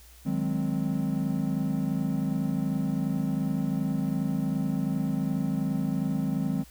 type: chord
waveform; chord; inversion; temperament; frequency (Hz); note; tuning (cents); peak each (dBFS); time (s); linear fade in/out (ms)
triangle; Ab dominant seventh; second; equal; 155.56 / 185 / 207.7 / 261.6; Eb3 / Gb3 / Ab3 / C4; 0 / 0 / 0 / 0; -29; 0.25-6.64; 20
effects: added 60 Hz sine -51 dBFS peak until 6.7 s + white hiss -55 dBFS RMS until 6.7 s